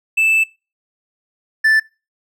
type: tone pair in turn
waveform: triangle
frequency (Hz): 2637 / 1760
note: E7 / A6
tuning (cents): 0 / 0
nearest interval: perfect fifth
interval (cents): 700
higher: first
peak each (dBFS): -10 / -8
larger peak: second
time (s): 0.17-0.44 / 1.64-1.8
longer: first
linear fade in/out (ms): 10
effects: noise-tail reverb RT60 0.3 s tail -23 dB re dry